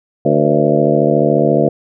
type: harmonic tone with a mistuned harmonic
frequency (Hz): 74.2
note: D2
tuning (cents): +18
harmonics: 2 / 3 / 4 / 5 / 6 / 7 / 8 / 9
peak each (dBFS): -18 / -18 / -18 / -18 / -18 / -18 / -18 / -18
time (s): 0.25-1.69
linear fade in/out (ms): 5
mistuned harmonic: 6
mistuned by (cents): +80
effects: none